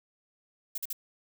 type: noise bursts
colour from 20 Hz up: violet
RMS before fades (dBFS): -34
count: 3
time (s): 0.75-0.93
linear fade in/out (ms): 5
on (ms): 30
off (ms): 45
effects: none